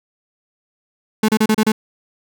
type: tone bursts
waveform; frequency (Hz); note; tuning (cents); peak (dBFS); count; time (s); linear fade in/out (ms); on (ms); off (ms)
35% pulse; 216.7; A3; -26; -10; 6; 1.23-1.72; 5; 55; 32
effects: none